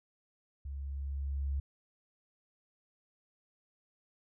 sine tone with level ramp, 69.3 Hz, C#2, in tune, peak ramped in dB -38 to -30 dBFS, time 0.65-1.6 s, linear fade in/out 5 ms, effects none

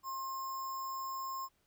sine tone with sample-and-hold, 1063 Hz, C6, 27 cents sharp, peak -37 dBFS, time 0.03-1.49 s, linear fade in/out 50 ms, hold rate 6300 Hz, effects pink hiss -75 dBFS RMS until 1.66 s

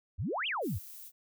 sine exponential two-way sweep, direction up then down, 69.8 to 3380 to 69.8 Hz, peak -31 dBFS, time 0.18-0.79 s, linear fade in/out 20 ms, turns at 0.47 s
violet noise, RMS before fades -48 dBFS, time 0.61-1.12 s, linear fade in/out 50 ms
effects none

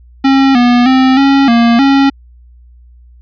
square tone with pitch steps, 270.5 / 243 / 261 / 275 / 233.9 / 274.6 Hz, C#4 / B3 / C4 / C#4 / A#3 / C#4, -42 / -28 / -4 / -14 / +6 / -16 cents, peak -6 dBFS, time 0.24-2.1 s, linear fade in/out 10 ms, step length 310 ms, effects added 60 Hz sine -37 dBFS peak until 3.21 s + resampled to 11025 Hz

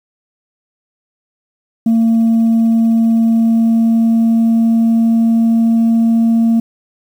sine tone with pitch glide, 227.4 to 228.7 Hz, A#3 to A#3, -43 to -33 cents, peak -6 dBFS, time 1.86-6.6 s, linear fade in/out 5 ms, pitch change +10 cents, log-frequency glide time 3.2-6.32 s, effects tanh soft clip ceiling -7 dBFS + 7-bit

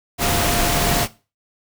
sine tone in noise, 698.5 Hz, F5, in tune, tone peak -24 dBFS, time 0.18-1.08 s, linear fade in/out 50 ms, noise pink, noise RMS -19 dBFS, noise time 0.18-1.08 s, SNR -8 dB, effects noise-tail reverb RT60 0.3 s tail -17 dB re dry

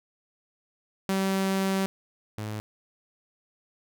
sawtooth tone pair in turn, 192.6 / 106.98 Hz, G3 / A2, -30 / -48 cents, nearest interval minor seventh, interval 1018 cents, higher first, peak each -20 / -28 dBFS, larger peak first, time 1.09-1.86 / 2.38-2.6 s, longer first, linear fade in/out 0 ms, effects none

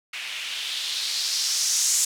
violet noise with low-pass filter sweep, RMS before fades -26 dBFS, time 0.13-2.05 s, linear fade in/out 5 ms, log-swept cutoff 2400 to 7200 Hz, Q 2.5, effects none

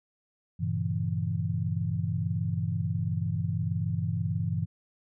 sine chord, G diminished seventh, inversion none, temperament equal, 98 / 116.54 / 138.59 / 164.81 Hz, G2 / Bb2 / Db3 / Fb3, 0 / 0 / 0 / 0 cents, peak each -31 / -33 / -35 / -31 dBFS, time 0.59-4.66 s, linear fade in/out 20 ms, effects none

